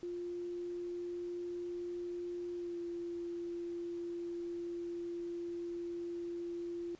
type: tone with pitch glide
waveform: sine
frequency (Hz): 350.4 to 344.6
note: F4 to F4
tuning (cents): +6 to -23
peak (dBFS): -38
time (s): 0.03-6.95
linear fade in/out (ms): 0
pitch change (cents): -29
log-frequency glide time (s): 2.55-2.78
effects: pink hiss -63 dBFS RMS until 6.99 s + resampled to 16000 Hz